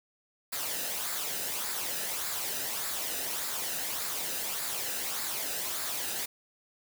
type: noise with flanger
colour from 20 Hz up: white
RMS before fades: -34 dBFS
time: 0.52-6.26 s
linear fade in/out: 10 ms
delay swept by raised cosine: 0.33 to 0.92 ms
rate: 1.7 Hz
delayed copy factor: -0.5
effects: none